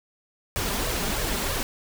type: noise with flanger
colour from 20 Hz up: pink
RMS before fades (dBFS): -27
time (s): 0.56-1.63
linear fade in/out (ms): 0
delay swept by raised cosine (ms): 1.7 to 5.1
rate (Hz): 3.1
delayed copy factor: +0.7
effects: none